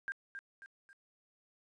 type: tone with echo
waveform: sine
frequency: 1596 Hz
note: G6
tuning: 31 cents sharp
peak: -35 dBFS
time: 0.08-0.12 s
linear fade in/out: 0 ms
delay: 270 ms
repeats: 3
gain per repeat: -7 dB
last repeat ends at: 0.93 s
effects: resampled to 22050 Hz + 12-bit